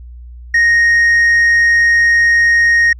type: tone with tanh clipping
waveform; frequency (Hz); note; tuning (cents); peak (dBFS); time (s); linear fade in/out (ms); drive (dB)
triangle; 1864.7; A#6; 0; -8; 0.54-2.93; 5; 7
effects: added 60 Hz sine -30 dBFS peak until 2.99 s